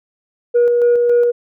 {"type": "tone with tremolo", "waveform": "sine", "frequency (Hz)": 479.9, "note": "B4", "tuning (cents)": -50, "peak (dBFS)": -7, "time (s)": [0.54, 1.32], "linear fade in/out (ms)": 20, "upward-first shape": "square", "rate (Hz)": 3.6, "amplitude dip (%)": 30, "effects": ["tanh soft clip ceiling -7 dBFS"]}